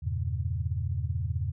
sine chord, E diminished seventh, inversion none, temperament equal with one note detuned, 82.41 / 98 / 116.54 / 136.76 Hz, E2 / G2 / Bb2 / Db3, 0 / 0 / 0 / -23 cents, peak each -31 / -33 / -34 / -36 dBFS, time 0.02-1.52 s, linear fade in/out 20 ms, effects none

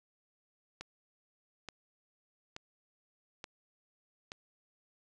click train, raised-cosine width 0.2 ms, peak -25 dBFS, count 5, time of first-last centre 0.81-4.319 s, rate 1.14 Hz, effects resampled to 24000 Hz

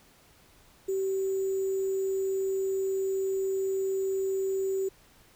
sine tone with sample-and-hold, 384.4 Hz, G4, 34 cents flat, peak -26 dBFS, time 0.88-4.89 s, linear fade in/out 10 ms, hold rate 7350 Hz, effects pink hiss -59 dBFS RMS until 5.35 s

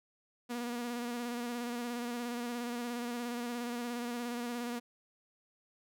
sawtooth tone with vibrato, 240 Hz, B3, 49 cents flat, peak -32 dBFS, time 0.49-4.8 s, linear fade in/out 20 ms, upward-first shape square, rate 17 Hz, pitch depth 25 cents each way, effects none

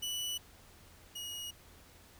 sawtooth tone pair in turn, 2960 / 2892 Hz, F#7 / F#7, 0 / -40 cents, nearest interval unison, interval 40 cents, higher first, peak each -32 / -37 dBFS, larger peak first, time 0.02-0.38 / 1.15-1.51 s, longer neither, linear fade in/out 10 ms, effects added 83 Hz sine -64 dBFS peak until 2.19 s + pink hiss -59 dBFS RMS until 2.19 s

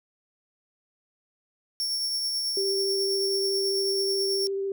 40% pulse tone with tremolo, 5470 Hz, F8, 37 cents flat, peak -24 dBFS, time 1.8-4.47 s, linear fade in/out 0 ms, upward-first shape triangle, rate 9.2 Hz, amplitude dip 30%
sine tone with vibrato, 391.9 Hz, G4, in tune, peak -26 dBFS, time 2.57-4.72 s, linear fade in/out 2 ms, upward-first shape sine, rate 14 Hz, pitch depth 12 cents each way
effects none

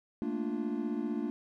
triangle chord, Bb major seventh, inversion third, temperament equal with one note detuned, 217.5 / 233.1 / 293.7 / 349.2 Hz, A3 / Bb3 / D4 / F4, -20 / 0 / 0 / 0 cents, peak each -36 / -34 / -34 / -37 dBFS, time 0.22-1.3 s, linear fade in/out 0 ms, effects none

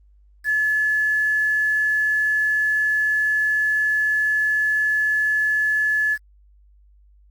sine tone with quantisation, 1717 Hz, A6, 43 cents flat, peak -17 dBFS, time 0.44-6.18 s, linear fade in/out 50 ms, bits 7, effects added 50 Hz sine -50 dBFS peak until 7.3 s + Opus 32 kbps

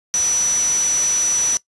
sine tone in noise, 5920 Hz, F#8, in tune, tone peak -15 dBFS, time 0.14-1.57 s, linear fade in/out 0 ms, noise white, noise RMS -26 dBFS, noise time 0.14-1.57 s, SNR +8 dB, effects noise-tail reverb RT60 0.1 s tail -19 dB re dry + resampled to 24000 Hz

